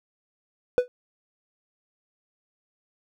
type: tone with exponential decay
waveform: triangle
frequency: 495.6 Hz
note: B4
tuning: 6 cents sharp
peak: -10 dBFS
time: 0.78-0.88 s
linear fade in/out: 0 ms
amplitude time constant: 21 ms
effects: none